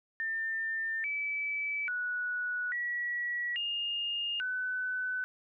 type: tone with pitch steps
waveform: sine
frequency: 1798 / 2302 / 1470 / 1929 / 2832 / 1505 Hz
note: A6 / D7 / F#6 / B6 / F7 / F#6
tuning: +37 / -35 / -12 / -41 / +23 / +29 cents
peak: -31 dBFS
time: 0.2-5.24 s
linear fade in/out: 0 ms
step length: 840 ms
effects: none